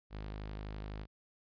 sawtooth tone, 51.91 Hz, G#1, in tune, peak -37 dBFS, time 0.1-1.07 s, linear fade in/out 50 ms, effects resampled to 11025 Hz

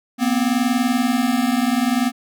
square tone pair together, 237.1 / 257.7 Hz, A#3 / C4, +30 / -26 cents, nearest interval minor second, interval 144 cents, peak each -20 dBFS, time 0.18-2.12 s, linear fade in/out 50 ms, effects none

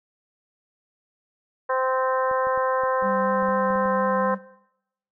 harmonic tone, 260 Hz, C4, 11 cents flat, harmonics 2 / 3 / 4 / 5 / 6 / 7, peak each -24 / -31 / -25 / -34 / -32 / -36 dBFS, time 1.69-4.35 s, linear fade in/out 10 ms
clicks, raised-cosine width 3 ms, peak -31 dBFS, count 10, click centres 2.313 / 2.47 / 2.576 / 2.836 / 3.025 / 3.427 / 3.487 / 3.705 / 3.758 / 3.858 s
triangle tone with vibrato, 196 Hz, G3, in tune, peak -26 dBFS, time 3.01-4.39 s, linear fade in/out 50 ms, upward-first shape sine, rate 4.1 Hz, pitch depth 12 cents each way
effects noise-tail reverb RT60 0.8 s tail -19 dB re dry

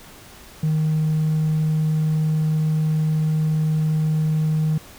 triangle tone, 155.8 Hz, D#3, 3 cents sharp, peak -14 dBFS, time 0.63-4.78 s, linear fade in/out 5 ms, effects tanh soft clip ceiling -13 dBFS + pink hiss -44 dBFS RMS until 4.98 s

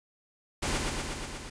pink noise with echo, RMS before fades -30 dBFS, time 0.62-0.78 s, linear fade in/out 10 ms, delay 120 ms, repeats 6, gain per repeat -2 dB, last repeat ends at 1.5 s, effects resampled to 22050 Hz

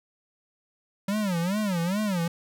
square tone with vibrato, 189.7 Hz, F#3, 43 cents sharp, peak -25 dBFS, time 1.08-2.28 s, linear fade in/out 5 ms, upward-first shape sine, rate 2.4 Hz, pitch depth 220 cents each way, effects none

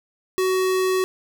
square tone, 374 Hz, F#4, 19 cents sharp, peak -19 dBFS, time 0.38-1.04 s, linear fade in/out 0 ms, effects none

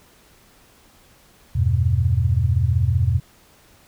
sine chord, E minor, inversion none, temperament equal, 82.41 / 98 / 123.47 Hz, E2 / G2 / B2, 0 / 0 / 0 cents, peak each -20 dBFS, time 1.55-3.2 s, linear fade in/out 10 ms, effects pink hiss -53 dBFS RMS until 3.87 s

